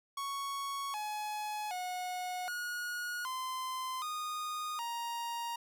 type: tone with pitch steps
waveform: 45% pulse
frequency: 1110 / 845 / 728 / 1446 / 1033 / 1232 / 938 Hz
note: C#6 / G#5 / F#5 / F#6 / C6 / D#6 / A#5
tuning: +2 / +30 / -28 / -40 / -22 / -17 / +11 cents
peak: -36 dBFS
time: 0.17-5.56 s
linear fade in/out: 5 ms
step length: 770 ms
effects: none